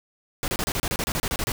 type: noise bursts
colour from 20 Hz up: pink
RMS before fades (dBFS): -26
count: 14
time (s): 0.43-1.519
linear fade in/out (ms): 0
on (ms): 49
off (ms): 31
effects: none